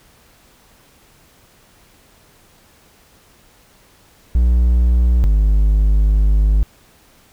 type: tone pair in turn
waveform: triangle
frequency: 60 / 51.41 Hz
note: B1 / G#1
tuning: -49 / -17 cents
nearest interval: minor third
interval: 268 cents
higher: first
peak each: -8 dBFS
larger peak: neither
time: 4.35-5.24 / 5.24-6.63 s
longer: second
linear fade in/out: 0 ms
effects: pink hiss -51 dBFS RMS until 7.32 s